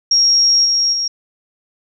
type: tone with level steps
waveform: sine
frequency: 5588 Hz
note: F8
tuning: in tune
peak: -9 / -12 / -16 dBFS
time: 0.11-1.08 s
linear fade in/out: 5 ms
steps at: 0.64 / 0.92 s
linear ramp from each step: 20 ms
effects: none